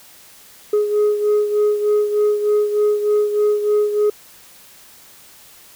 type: beating tone pair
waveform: sine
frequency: 417.9 / 421.2 Hz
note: G#4 / G#4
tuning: +11 / +24 cents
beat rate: 3.3 Hz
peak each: -13 / -19 dBFS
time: 0.73-4.1 s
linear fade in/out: 5 ms
effects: tanh soft clip ceiling -11 dBFS + white hiss -45 dBFS RMS until 5.75 s